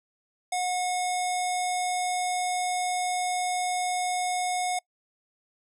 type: tone with low-pass filter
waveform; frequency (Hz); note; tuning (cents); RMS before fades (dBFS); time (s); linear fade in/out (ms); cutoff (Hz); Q
square; 726; F#5; -33; -28; 0.52-4.79; 5; 8900; 2.9
effects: noise-tail reverb RT60 0.1 s tail -25 dB re dry